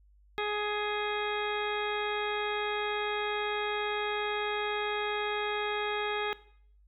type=harmonic tone with a mistuned harmonic; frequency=417.8 Hz; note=G#4; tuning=10 cents sharp; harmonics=1 / 2 / 3 / 4 / 5 / 6 / 8 / 9; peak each=-33 / -36 / -38 / -39 / -40 / -41 / -42 / -43 dBFS; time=0.38-6.33 s; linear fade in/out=0 ms; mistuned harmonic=8; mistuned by=-25 cents; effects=noise-tail reverb RT60 0.6 s tail -18 dB re dry + added 50 Hz sine -58 dBFS peak until 6.87 s